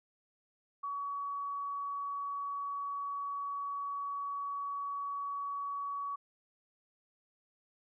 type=tone; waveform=sine; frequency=1130 Hz; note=C#6; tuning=33 cents sharp; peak=-35 dBFS; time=0.83-6.16 s; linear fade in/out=10 ms; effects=none